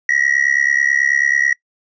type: tone with amplitude modulation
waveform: triangle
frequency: 1915 Hz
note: A#6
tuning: 46 cents sharp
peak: -7 dBFS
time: 0.09-1.53 s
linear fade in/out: 2 ms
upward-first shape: sine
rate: 69.2 Hz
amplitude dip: 95%
effects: noise-tail reverb RT60 0.1 s tail -24 dB re dry + resampled to 16000 Hz